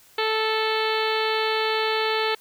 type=harmonic tone; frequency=438.8 Hz; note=A4; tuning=5 cents flat; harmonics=1 / 2 / 3 / 4 / 5 / 6 / 7 / 8 / 9 / 10; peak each=-25 / -28 / -30 / -31 / -32 / -33 / -33 / -34 / -35 / -35 dBFS; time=0.18-2.35 s; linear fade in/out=5 ms; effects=white hiss -54 dBFS RMS until 2.4 s